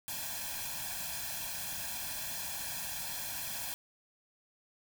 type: noise with comb filter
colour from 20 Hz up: white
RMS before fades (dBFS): -39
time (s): 0.08-3.74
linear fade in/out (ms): 0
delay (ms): 1.2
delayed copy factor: +0.9
effects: none